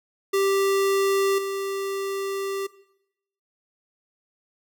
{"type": "tone with level steps", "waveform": "square", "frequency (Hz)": 392, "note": "G4", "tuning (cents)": 0, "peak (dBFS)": [-20, -27], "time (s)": [0.33, 2.67], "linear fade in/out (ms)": 10, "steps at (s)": 1.38, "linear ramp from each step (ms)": 5, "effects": ["noise-tail reverb RT60 0.8 s tail -18 dB re dry"]}